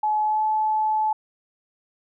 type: tone with pitch glide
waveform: sine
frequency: 853 to 863.9 Hz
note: G#5 to A5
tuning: +46 to -32 cents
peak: -19 dBFS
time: 0.03-1.13 s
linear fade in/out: 5 ms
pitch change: +22 cents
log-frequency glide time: 0.23-0.43 s
effects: none